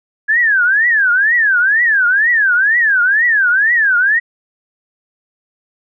sine tone with vibrato, 1661.2 Hz, G#6, in tune, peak -9 dBFS, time 0.28-4.2 s, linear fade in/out 20 ms, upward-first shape triangle, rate 2.1 Hz, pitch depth 300 cents each way, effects none

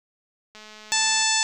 click train, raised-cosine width 0.2 ms, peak -27 dBFS, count 146, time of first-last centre 0.55-1.228 s, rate 214 Hz
harmonic tone, 880 Hz, A5, in tune, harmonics 1 / 2 / 3 / 4 / 5 / 6 / 7 / 8 / 9, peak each -28 / -28 / -28 / -28 / -28 / -28 / -28 / -28 / -28 dBFS, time 0.92-1.43 s, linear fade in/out 0 ms
effects none

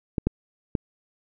clicks, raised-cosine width 3 ms, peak -11 / -8 / -10 dBFS, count 3, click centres 0.182 / 0.27 / 0.752 s, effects none

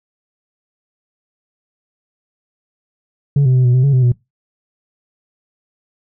sine tone with pitch steps, 141.6 / 128.7 / 127.5 / 123.1 / 128 / 139.9 / 128.1 / 122.1 Hz, C#3 / C3 / C3 / B2 / C3 / C#3 / C3 / B2, +37 / -28 / -44 / -5 / -38 / +16 / -36 / -19 cents, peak -6 dBFS, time 3.36-4.12 s, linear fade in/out 5 ms, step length 95 ms, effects noise-tail reverb RT60 0.2 s tail -23 dB re dry + tanh soft clip ceiling -8 dBFS

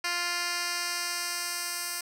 10% pulse tone with band-pass filter sweep, 349.2 Hz, F4, in tune, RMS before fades -32 dBFS, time 0.04-2.01 s, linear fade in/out 5 ms, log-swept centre 4000 to 9400 Hz, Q 0.84, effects none

